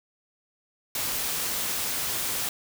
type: noise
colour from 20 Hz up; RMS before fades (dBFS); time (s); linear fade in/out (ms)
white; -29; 0.95-2.49; 2
effects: none